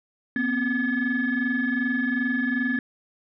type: tone cluster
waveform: sine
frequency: 239.5 / 262.1 / 1713 Hz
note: A#3 / C4 / A6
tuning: +47 / +3 / -47 cents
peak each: -25 dBFS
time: 0.36-2.79 s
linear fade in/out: 2 ms
effects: tanh soft clip ceiling -17 dBFS